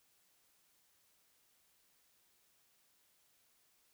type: silence
effects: white hiss -73 dBFS RMS until 3.93 s